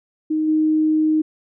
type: tone with level steps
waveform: sine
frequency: 311.1 Hz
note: D#4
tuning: in tune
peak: -17 / -14 dBFS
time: 0.3-1.22 s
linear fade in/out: 10 ms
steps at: 0.47 s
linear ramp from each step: 20 ms
effects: none